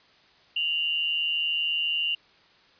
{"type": "tone pair together", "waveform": "sine", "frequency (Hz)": [2794, 2954], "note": ["F7", "F#7"], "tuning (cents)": [0, -3], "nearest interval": "minor second", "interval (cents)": 97, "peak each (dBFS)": [-25, -30], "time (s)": [0.56, 2.15], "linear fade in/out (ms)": 5, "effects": ["white hiss -58 dBFS RMS until 2.79 s", "resampled to 11025 Hz"]}